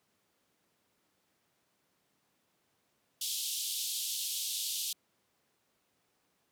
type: band-pass noise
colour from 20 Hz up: pink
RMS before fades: -36 dBFS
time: 3.21-4.93 s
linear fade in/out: 5 ms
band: 3100 to 15000 Hz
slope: 48 dB/octave
effects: pink hiss -75 dBFS RMS until 6.51 s + high-pass 150 Hz 12 dB/octave